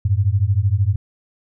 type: beating tone pair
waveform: sine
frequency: 93.1 / 106.1 Hz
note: F#2 / G#2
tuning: +11 / +38 cents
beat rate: 13 Hz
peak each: -17 dBFS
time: 0.05-0.96 s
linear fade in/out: 5 ms
effects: none